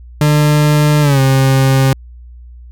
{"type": "tone with pitch glide", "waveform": "40% pulse", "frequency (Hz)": [149.5, 133.96], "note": ["D3", "C3"], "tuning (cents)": [31, 41], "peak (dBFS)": -7, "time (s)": [0.21, 1.93], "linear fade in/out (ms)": 2, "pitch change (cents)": -190, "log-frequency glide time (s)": [1.01, 1.2], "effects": ["added 60 Hz sine -32 dBFS peak until 2.71 s"]}